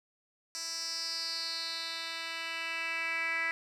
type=tone with band-pass filter sweep; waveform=10% pulse; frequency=329.6 Hz; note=E4; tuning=in tune; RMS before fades=-36 dBFS; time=0.55-3.51 s; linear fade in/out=0 ms; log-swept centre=6100 to 2100 Hz; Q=4.6; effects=none